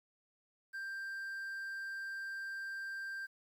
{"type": "tone with quantisation", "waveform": "triangle", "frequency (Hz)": 1580, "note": "G6", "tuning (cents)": 13, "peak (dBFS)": -38, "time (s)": [0.73, 3.27], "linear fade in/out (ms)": 20, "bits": 11, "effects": []}